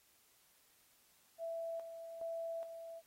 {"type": "tone with tremolo", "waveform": "sine", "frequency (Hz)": 663, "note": "E5", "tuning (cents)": 10, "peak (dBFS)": -39, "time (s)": [1.38, 3.02], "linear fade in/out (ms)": 50, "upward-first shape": "square", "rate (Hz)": 1.2, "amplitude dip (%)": 55, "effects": ["white hiss -70 dBFS RMS until 3.06 s", "AAC 48 kbps"]}